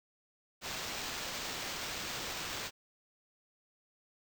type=noise with sample-and-hold; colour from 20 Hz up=blue; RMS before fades=-40 dBFS; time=0.61-2.71 s; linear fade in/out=50 ms; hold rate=11025 Hz; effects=none